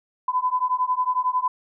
sine beating tone pair, 1002 / 1013 Hz, B5 / B5, +25 / +44 cents, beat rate 11 Hz, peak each -23 dBFS, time 0.28-1.48 s, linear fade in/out 5 ms, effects none

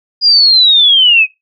sine linear sweep, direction down, 4905 to 2489 Hz, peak -4 dBFS, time 0.21-1.27 s, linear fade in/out 50 ms, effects noise-tail reverb RT60 0.2 s tail -22 dB re dry

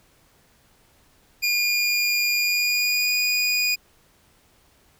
25% pulse tone with pitch glide, 2423 to 2460 Hz, D#7 to D#7, -47 to -20 cents, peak -16 dBFS, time 1.42-3.76 s, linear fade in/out 20 ms, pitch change +27 cents, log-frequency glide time 2.37-3.14 s, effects pink hiss -59 dBFS RMS until 4.99 s

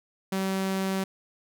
sawtooth tone, 191.6 Hz, G3, 39 cents flat, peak -22 dBFS, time 0.32-1.04 s, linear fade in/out 5 ms, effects none

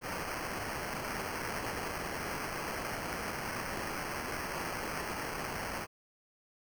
white noise with sample-and-hold, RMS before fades -38 dBFS, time 0.01-5.87 s, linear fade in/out 50 ms, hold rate 3675 Hz, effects none

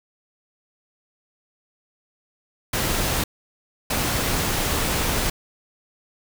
pink noise bursts at uneven times, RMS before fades -23 dBFS, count 2, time 2.73-3.24 / 3.9-5.3 s, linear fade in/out 5 ms, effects none

